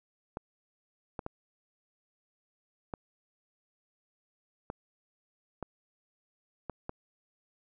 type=clicks; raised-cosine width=1 ms; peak=-22 dBFS; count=8; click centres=0.371 / 1.192 / 1.264 / 2.938 / 4.701 / 5.627 / 6.697 / 6.894 s; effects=none